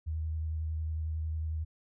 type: tone with vibrato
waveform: sine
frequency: 79 Hz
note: D#2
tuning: 27 cents sharp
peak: -31 dBFS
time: 0.06-1.65 s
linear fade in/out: 20 ms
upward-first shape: sine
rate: 11 Hz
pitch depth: 19 cents each way
effects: none